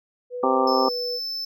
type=tone with pitch glide; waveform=sine; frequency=493.9 to 485.7 Hz; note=B4 to B4; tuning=0 to -29 cents; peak=-28 dBFS; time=0.3-1.2 s; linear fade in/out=50 ms; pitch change=-29 cents; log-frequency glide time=0.56-0.75 s
type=harmonic tone; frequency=130.81 Hz; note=C3; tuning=in tune; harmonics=2 / 3 / 4 / 5 / 6 / 7 / 8 / 9; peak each=-26 / -25 / -24 / -32 / -25 / -27 / -34 / -24 dBFS; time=0.43-0.89 s; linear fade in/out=5 ms
type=tone; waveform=triangle; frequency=5274 Hz; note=E8; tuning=in tune; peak=-26 dBFS; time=0.67-1.45 s; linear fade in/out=5 ms
effects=none